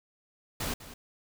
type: noise with echo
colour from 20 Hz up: pink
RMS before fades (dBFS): -33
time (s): 0.6-0.74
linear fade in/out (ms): 5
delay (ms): 200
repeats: 1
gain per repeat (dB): -14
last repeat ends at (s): 0.94
effects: none